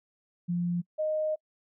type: tone pair in turn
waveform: sine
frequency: 174.5 / 619.2 Hz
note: F3 / D#5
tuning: -1 / -9 cents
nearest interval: octave + minor seventh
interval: 2192 cents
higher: second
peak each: -26 dBFS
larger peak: neither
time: 0.48-0.82 / 0.98-1.36 s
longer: second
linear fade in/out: 20 ms
effects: noise-tail reverb RT60 0.1 s tail -26 dB re dry